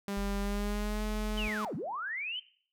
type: tone with pitch glide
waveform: sawtooth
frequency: 200 to 213.1 Hz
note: G3 to G#3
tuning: +35 to +45 cents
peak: -30 dBFS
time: 0.08-1.65 s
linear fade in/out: 0 ms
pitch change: +110 cents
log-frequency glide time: 0.4-1.03 s
type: tone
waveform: sine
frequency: 43.65 Hz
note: F1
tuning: in tune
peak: -33 dBFS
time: 0.17-1.48 s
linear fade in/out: 0 ms
type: linear two-way sweep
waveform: sine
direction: down then up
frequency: 3136 to 127.4 to 3136 Hz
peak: -34 dBFS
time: 1.37-2.4 s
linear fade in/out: 10 ms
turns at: 1.75 s
effects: noise-tail reverb RT60 0.5 s tail -17 dB re dry